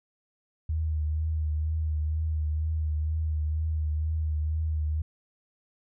sine tone with vibrato, 77.78 Hz, D#2, in tune, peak -25 dBFS, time 0.69-5.02 s, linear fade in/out 5 ms, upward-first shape triangle, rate 2.1 Hz, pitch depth 42 cents each way, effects none

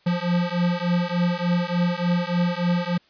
square beating tone pair, 173.8 / 177.2 Hz, F3 / F3, -8 / +25 cents, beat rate 3.4 Hz, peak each -24 dBFS, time 0.06-2.98 s, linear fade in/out 10 ms, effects white hiss -59 dBFS RMS until 3.09 s + resampled to 11025 Hz

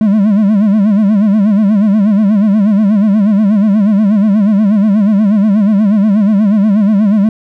triangle tone with vibrato, 206.8 Hz, G#3, 7 cents flat, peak -4 dBFS, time 0.01-7.29 s, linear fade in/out 2 ms, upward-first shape sine, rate 8.3 Hz, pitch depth 120 cents each way, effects none

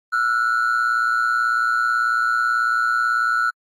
triangle ring-modulated tone, 1396.9 Hz, F6, in tune, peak -11 dBFS, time 0.12-3.51 s, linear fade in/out 20 ms, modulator 59.1 Hz, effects tanh soft clip ceiling -10 dBFS + AAC 64 kbps

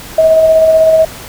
sine tone with tremolo, 640 Hz, D#5, 49 cents sharp, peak -3 dBFS, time 0.18-1.05 s, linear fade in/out 5 ms, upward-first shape square, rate 16 Hz, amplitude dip 25%, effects pink hiss -29 dBFS RMS until 1.28 s

